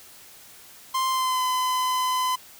45% pulse tone with pitch glide, 1046.5 to 1015.5 Hz, C6 to B5, 0 to +48 cents, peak -22 dBFS, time 0.94-2.36 s, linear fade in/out 10 ms, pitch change -52 cents, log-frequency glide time 1.09-1.42 s, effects white hiss -48 dBFS RMS until 2.59 s

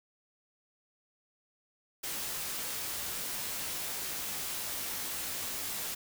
white noise with comb filter, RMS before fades -37 dBFS, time 2.03-5.95 s, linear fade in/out 10 ms, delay 17 ms, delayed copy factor -0.5, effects none

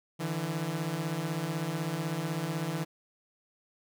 sawtooth beating tone pair, 150 / 166 Hz, D3 / E3, +37 / +12 cents, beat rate 16 Hz, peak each -31 / -29 dBFS, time 0.19-2.85 s, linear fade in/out 20 ms, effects none

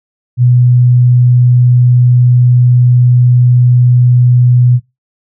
sine tone, 123.47 Hz, B2, in tune, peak -4 dBFS, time 0.37-4.8 s, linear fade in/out 50 ms, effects noise-tail reverb RT60 0.2 s tail -18 dB re dry

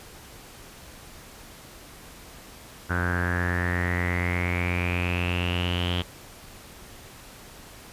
sawtooth tone with low-pass filter sweep, 88.4 Hz, F2, 22 cents sharp, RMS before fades -26 dBFS, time 2.89-6.03 s, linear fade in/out 20 ms, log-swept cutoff 1500 to 3200 Hz, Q 9.6, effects pink hiss -46 dBFS RMS until 7.92 s + resampled to 32000 Hz

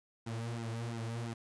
sawtooth tone with flanger, 115.6 Hz, A#2, 14 cents flat, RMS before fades -39 dBFS, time 0.26-1.34 s, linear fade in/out 10 ms, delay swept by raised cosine 1.7 to 5.9 ms, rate 2.9 Hz, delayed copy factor -0.9, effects resampled to 22050 Hz + 10-bit

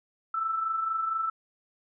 sine tone pair together, 1300 / 1324.3 Hz, E6 / E6, -24 / +8 cents, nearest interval unison, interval 32 cents, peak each -36 / -27 dBFS, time 0.34-1.3 s, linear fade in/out 5 ms, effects none

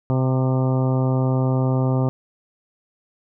harmonic tone with a mistuned harmonic, 130 Hz, C3, 11 cents flat, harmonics 1 / 2 / 3 / 4 / 5 / 6 / 7 / 8 / 9, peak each -18 / -24 / -29 / -29 / -32 / -35 / -35 / -40 / -37 dBFS, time 0.1-2.09 s, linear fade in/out 0 ms, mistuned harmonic 9, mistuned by +33 cents, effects none

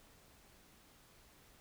silence, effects pink hiss -64 dBFS RMS until 1.6 s

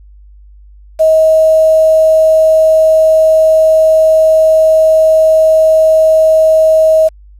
sine tone with quantisation, 635 Hz, D#5, 35 cents sharp, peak -4 dBFS, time 0.99-7.09 s, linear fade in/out 20 ms, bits 5, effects added 50 Hz sine -35 dBFS peak until 7.39 s + resampled to 32000 Hz

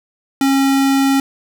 square tone, 272.4 Hz, C#4, 30 cents flat, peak -12 dBFS, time 0.41-1.2 s, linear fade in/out 2 ms, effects none

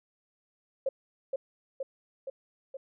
sine tone with echo, 536 Hz, C5, 42 cents sharp, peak -25 dBFS, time 0.86-0.89 s, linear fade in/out 5 ms, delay 470 ms, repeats 4, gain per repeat -3 dB, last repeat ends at 2.77 s, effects none

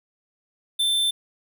square tone, 3550 Hz, A7, 15 cents sharp, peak -20 dBFS, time 0.79-1.11 s, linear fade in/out 10 ms, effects none

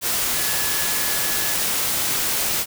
sine tone in noise, 1703 Hz, G#6, 43 cents sharp, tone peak -32 dBFS, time 0.34-1.58 s, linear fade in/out 50 ms, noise white, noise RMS -22 dBFS, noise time 0.01-2.66 s, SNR -13 dB, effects none

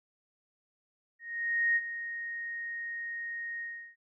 sine tone with ADSR envelope, 1864.7 Hz, A#6, in tune, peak -23 dBFS, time 1.19-3.96 s, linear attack 570 ms, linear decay 41 ms, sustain -12 dB, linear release 350 ms, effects none

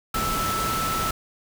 sine tone in noise, 1318.5 Hz, E6, in tune, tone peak -25 dBFS, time 0.14-1.11 s, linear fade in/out 5 ms, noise pink, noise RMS -28 dBFS, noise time 0.14-1.11 s, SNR 0 dB, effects none

